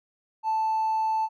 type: tone with hard clipping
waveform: sine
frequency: 880 Hz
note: A5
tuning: in tune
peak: -23 dBFS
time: 0.43-1.29 s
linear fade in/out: 50 ms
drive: 1 dB
effects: none